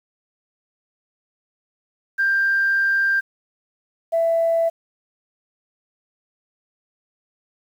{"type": "tone pair in turn", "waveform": "sine", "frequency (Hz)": [1586, 663.9], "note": ["G6", "E5"], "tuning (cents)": [20, 12], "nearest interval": "octave + minor third", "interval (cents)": 1508, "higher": "first", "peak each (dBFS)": -15, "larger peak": "neither", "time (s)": [[2.18, 3.21], [4.12, 4.7]], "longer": "first", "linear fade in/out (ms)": 20, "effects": ["tanh soft clip ceiling -11 dBFS", "8-bit"]}